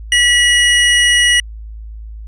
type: tone pair together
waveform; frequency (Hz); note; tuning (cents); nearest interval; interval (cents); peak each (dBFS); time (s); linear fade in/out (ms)
square; 1945 / 2900; B6 / F#7; -27 / -35; perfect fifth; 692; -12; 0.12-1.4; 2
effects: added 54 Hz sine -27 dBFS peak until 2.27 s + resampled to 22050 Hz